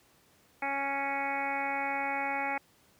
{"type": "harmonic tone", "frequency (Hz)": 277.2, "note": "C#4", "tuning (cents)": 0, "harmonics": [1, 2, 3, 4, 5, 6, 7, 8, 9], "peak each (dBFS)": [-42, -41, -33, -45, -41, -43, -40, -36, -43], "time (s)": [0.62, 2.58], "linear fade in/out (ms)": 5, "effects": ["pink hiss -64 dBFS RMS until 2.99 s", "high-pass 80 Hz 12 dB/octave"]}